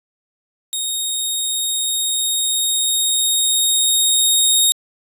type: tone with level ramp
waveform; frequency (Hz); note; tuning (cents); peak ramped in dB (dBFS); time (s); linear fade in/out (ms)
15% pulse; 3729; A#7; 0; -13 to -4; 0.73-4.72; 0
effects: resampled to 32000 Hz